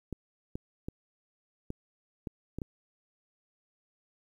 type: clicks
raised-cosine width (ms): 3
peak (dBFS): -23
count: 7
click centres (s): 0.127 / 0.555 / 0.885 / 1.704 / 2.272 / 2.586 / 2.618
effects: 10-bit